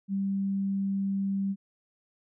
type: tone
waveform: sine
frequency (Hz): 196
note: G3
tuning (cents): 0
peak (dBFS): -26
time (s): 0.08-1.56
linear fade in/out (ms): 50
effects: none